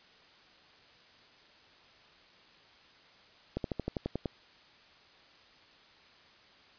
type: slowing click train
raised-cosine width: 2 ms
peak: -19 dBFS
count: 9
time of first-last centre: 3.57-4.258 s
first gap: 72 ms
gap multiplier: 1.05
effects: white hiss -59 dBFS RMS until 6.78 s + resampled to 11025 Hz